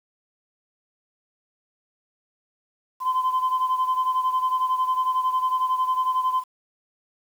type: beating tone pair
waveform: sine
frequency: 1024 / 1035 Hz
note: C6 / C6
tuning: -38 / -19 cents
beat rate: 11 Hz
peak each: -20 / -25 dBFS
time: 3-6.44 s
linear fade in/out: 50 ms
effects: tanh soft clip ceiling -16 dBFS + 8-bit